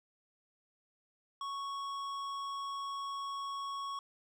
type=tone with hard clipping; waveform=sine; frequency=1108.7 Hz; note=C#6; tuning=in tune; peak=-39 dBFS; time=1.41-3.99 s; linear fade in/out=2 ms; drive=11 dB; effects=none